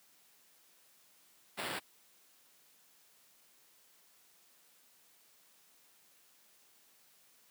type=noise with sample-and-hold; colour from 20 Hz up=white; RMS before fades=-39 dBFS; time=1.57-1.8 s; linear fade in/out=20 ms; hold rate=6300 Hz; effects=white hiss -66 dBFS RMS until 7.5 s + high-pass 150 Hz 12 dB/octave